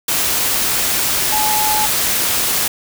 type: tone in noise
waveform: sine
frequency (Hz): 854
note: G#5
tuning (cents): +48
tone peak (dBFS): -17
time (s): 1.32-1.86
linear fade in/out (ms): 5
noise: white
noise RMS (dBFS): -17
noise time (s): 0.08-2.68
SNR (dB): -3
effects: none